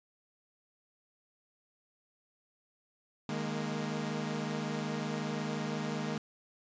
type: chord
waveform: sawtooth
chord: D# suspended fourth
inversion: none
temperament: equal with one note detuned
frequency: 153.69 / 207.7 / 233.1 Hz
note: D#3 / G#3 / A#3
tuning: -21 / 0 / 0 cents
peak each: -34 dBFS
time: 3.29-6.18 s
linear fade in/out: 2 ms
effects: resampled to 16000 Hz